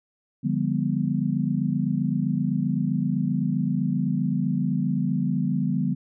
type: chord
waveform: sine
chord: D diminished seventh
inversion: none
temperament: equal with one note detuned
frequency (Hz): 146.83 / 174.61 / 202.3 / 246.9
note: D3 / F3 / Ab3 / Cb4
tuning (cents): 0 / 0 / -45 / 0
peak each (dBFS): -27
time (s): 0.43-5.95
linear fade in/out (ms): 20
effects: none